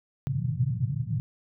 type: band-pass noise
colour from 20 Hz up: pink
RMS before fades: -28 dBFS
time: 0.27-1.2 s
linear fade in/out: 0 ms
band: 110 to 150 Hz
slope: 48 dB/octave
effects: none